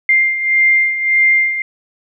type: beating tone pair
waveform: sine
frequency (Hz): 2101 / 2102.7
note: C7 / C7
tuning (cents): +7 / +8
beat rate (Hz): 1.7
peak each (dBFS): -17 / -11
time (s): 0.09-1.62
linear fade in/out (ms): 2
effects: none